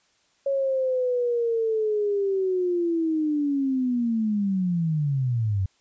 sine linear sweep, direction down, 554.4 to 91.8 Hz, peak -21 dBFS, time 0.46-5.66 s, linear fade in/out 5 ms, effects white hiss -65 dBFS RMS until 5.8 s + resampled to 16000 Hz

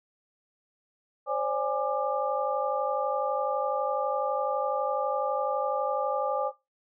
sine tone cluster, 527 / 579 / 826 / 1190 Hz, C5 / D5 / G#5 / D6, +12 / -25 / -10 / +22 cents, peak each -31 dBFS, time 1.26-6.52 s, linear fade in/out 50 ms, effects noise-tail reverb RT60 0.2 s tail -17 dB re dry

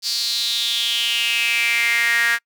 sawtooth tone with high-pass filter sweep, 233.9 Hz, A#3, 6 cents sharp, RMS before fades -20 dBFS, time 0.02-2.39 s, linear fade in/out 50 ms, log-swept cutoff 4700 to 1700 Hz, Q 6.5, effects noise-tail reverb RT60 0.1 s tail -26 dB re dry

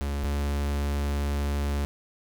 45% pulse tone pair in turn, 71 / 71.54 Hz, C#2 / D2, +42 / -45 cents, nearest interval unison, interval 13 cents, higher second, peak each -27 / -25 dBFS, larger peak second, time 0.01-0.24 / 0.24-1.85 s, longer second, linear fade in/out 0 ms, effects none

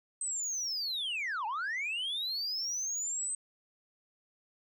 sine linear two-way sweep, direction down then up, 8280 to 816 to 8280 Hz, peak -30 dBFS, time 0.21-3.35 s, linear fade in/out 2 ms, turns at 1.46 s, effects tanh soft clip ceiling -31 dBFS

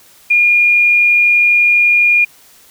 sine tone, 2424 Hz, D#7, 46 cents flat, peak -7 dBFS, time 0.3-2.25 s, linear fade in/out 10 ms, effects white hiss -45 dBFS RMS until 2.7 s

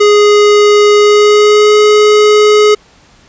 square tone with pitch glide, 415.3 to 421.3 Hz, G#4 to G#4, 0 to +25 cents, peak -4 dBFS, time 0-2.75 s, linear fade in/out 10 ms, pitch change +25 cents, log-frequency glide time 0.97-1.75 s, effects pink hiss -44 dBFS RMS until 3.28 s + resampled to 16000 Hz

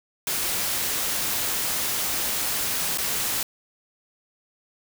white noise with dropouts, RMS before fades -26 dBFS, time 0.27-3.43 s, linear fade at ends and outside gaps 2 ms, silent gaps 2.975-2.983 s, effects none

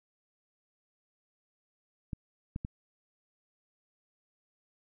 clicks, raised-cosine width 5 ms, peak -23 dBFS, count 3, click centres 2.132 / 2.561 / 2.649 s, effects none

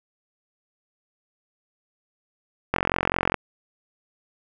click train, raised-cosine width 0.5 ms, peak -5 dBFS, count 28, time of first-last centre 2.74-3.343 s, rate 44.8 Hz, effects none

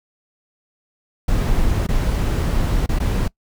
brown noise with dropouts, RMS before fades -18 dBFS, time 1.28-3.28 s, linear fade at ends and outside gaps 5 ms, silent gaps 1.868-1.887 / 2.862-2.89 / 2.988-3 s, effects noise-tail reverb RT60 0.1 s tail -23 dB re dry

